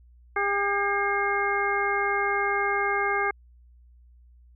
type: harmonic tone with a mistuned harmonic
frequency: 402.2 Hz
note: G4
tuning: 44 cents sharp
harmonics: 1 / 2 / 3 / 4 / 5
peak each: -29 / -29 / -29 / -29 / -29 dBFS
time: 0.36-3.31 s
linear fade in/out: 5 ms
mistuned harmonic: 5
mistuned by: +100 cents
effects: added 60 Hz sine -51 dBFS peak until 4.55 s